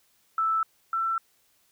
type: tone pair in turn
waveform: sine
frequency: 1318.5 / 1339.2 Hz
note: E6 / E6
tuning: 0 / +27 cents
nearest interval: unison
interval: 27 cents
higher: second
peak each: -22 / -24 dBFS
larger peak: first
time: 0.38-0.63 / 0.93-1.18 s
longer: neither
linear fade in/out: 2 ms
effects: white hiss -66 dBFS RMS until 1.71 s